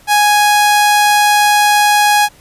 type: tone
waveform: sawtooth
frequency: 831 Hz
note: G#5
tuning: 1 cent sharp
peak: -4 dBFS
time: 0.07-2.29 s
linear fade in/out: 50 ms
effects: pink hiss -45 dBFS RMS until 2.4 s + resampled to 32000 Hz